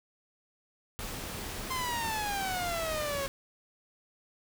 pink noise, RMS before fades -39 dBFS, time 0.99-3.28 s, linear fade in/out 0 ms
sawtooth exponential sweep, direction down, 1051 to 542 Hz, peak -28 dBFS, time 1.7-3.27 s, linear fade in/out 10 ms
effects none

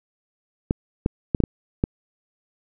clicks, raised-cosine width 3 ms, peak -6 dBFS, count 6, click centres 0.709 / 1.061 / 1.348 / 1.403 / 1.438 / 1.839 s, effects none

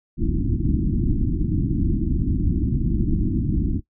pink low-pass noise, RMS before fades -21 dBFS, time 0.17-3.81 s, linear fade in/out 50 ms, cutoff 340 Hz, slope 96 dB/octave, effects noise-tail reverb RT60 0.1 s tail -18 dB re dry

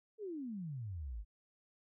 sine exponential sweep, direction down, 451.4 to 47.22 Hz, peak -40 dBFS, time 0.18-1.25 s, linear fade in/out 50 ms, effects none

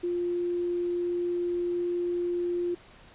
sine tone, 350.5 Hz, F4, 6 cents sharp, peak -26 dBFS, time 0.03-2.75 s, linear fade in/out 10 ms, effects pink hiss -53 dBFS RMS until 3.14 s + resampled to 8000 Hz

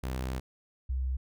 sawtooth / sine tone pair in turn, 64.3 / 64.71 Hz, C2 / C2, -30 / -19 cents, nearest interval unison, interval 11 cents, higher second, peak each -28 dBFS, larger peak neither, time 0.03-0.4 / 0.89-1.17 s, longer first, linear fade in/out 10 ms, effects none

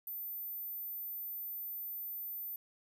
sine tone, 14080 Hz, A9, in tune, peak -39 dBFS, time 0.07-2.56 s, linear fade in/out 2 ms, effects none

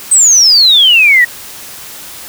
sine exponential sweep, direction down, 8400 to 1864.7 Hz, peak -3 dBFS, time 0.11-1.25 s, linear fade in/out 10 ms, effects white hiss -29 dBFS RMS until 2.28 s

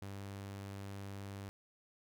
sawtooth tone, 99 Hz, G2, 18 cents sharp, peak -40 dBFS, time 0.02-1.49 s, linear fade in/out 0 ms, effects none

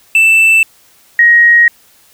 triangle / sine tone pair in turn, 2654 / 1884.3 Hz, E7 / A#6, +11 / +18 cents, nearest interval tritone, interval 593 cents, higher first, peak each -3 dBFS, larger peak neither, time 0.15-0.63 / 1.19-1.68 s, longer second, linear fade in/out 2 ms, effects white hiss -47 dBFS RMS until 2.13 s

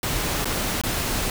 pink noise with dropouts, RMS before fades -25 dBFS, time 0.03-1.3 s, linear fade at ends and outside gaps 1 ms, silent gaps 0.445-0.455 / 0.814-0.836 s, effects none

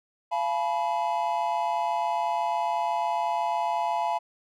triangle tone cluster, 688 / 854 / 982 Hz, F5 / G#5 / B5, -26 / +48 / -10 cents, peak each -27 / -26 / -28 dBFS, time 0.31-4.19 s, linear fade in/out 20 ms, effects none

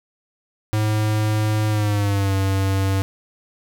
square tone with pitch glide, 107.4 to 96.79 Hz, A2 to G2, -41 to -21 cents, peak -18 dBFS, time 0.73-3.02 s, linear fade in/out 0 ms, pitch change -180 cents, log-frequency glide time 1.69-2.34 s, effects none

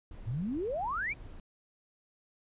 brown noise, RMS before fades -47 dBFS, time 0.11-1.4 s, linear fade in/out 2 ms
sine exponential sweep, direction up, 102.2 to 2471 Hz, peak -31 dBFS, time 0.26-1.14 s, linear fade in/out 20 ms
effects resampled to 8000 Hz

